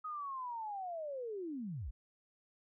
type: linear sweep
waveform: sine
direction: down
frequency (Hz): 1266 to 42.17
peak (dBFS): -39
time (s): 0.04-1.91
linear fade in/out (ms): 10
effects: none